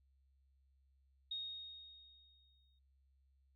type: tone with exponential decay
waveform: sine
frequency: 3729 Hz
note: A#7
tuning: in tune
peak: -39 dBFS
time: 1.31-2.79 s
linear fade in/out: 5 ms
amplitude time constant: 320 ms
effects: added 67 Hz sine -70 dBFS peak until 3.55 s